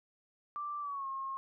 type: tone with pitch glide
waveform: sine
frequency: 1174.7 to 1077.2 Hz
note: D6 to C#6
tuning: 0 to -50 cents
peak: -36 dBFS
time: 0.56-1.37 s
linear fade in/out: 0 ms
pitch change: -150 cents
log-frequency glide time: 0.8-1.07 s
effects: none